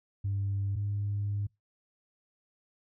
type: tone pair in turn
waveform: sine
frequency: 99.2 / 101.87 Hz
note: G2 / G#2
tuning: +21 / -33 cents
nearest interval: unison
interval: 46 cents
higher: second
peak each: -27 / -28 dBFS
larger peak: first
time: 0.24-0.76 / 0.76-1.47 s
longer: second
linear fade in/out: 10 ms
effects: noise-tail reverb RT60 0.2 s tail -25 dB re dry + tanh soft clip ceiling -25 dBFS